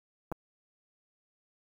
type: clicks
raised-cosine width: 1 ms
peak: -22 dBFS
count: 2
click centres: 0.317 / 0.323 s
effects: 8-bit